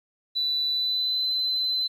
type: tone with pitch glide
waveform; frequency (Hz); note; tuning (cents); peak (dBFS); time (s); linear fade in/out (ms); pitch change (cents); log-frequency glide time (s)
sine; 3975 to 4044; B7 to B7; +10 to +40; -22; 0.35-1.88; 20; +30; 0.72-1.28
effects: tanh soft clip ceiling -18 dBFS + 10-bit